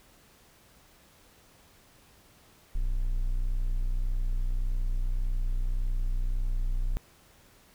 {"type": "tone", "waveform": "triangle", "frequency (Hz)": 30.87, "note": "B0", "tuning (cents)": 0, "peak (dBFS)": -23, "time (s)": [2.75, 6.97], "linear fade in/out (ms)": 0, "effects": ["pink hiss -59 dBFS RMS until 7.74 s"]}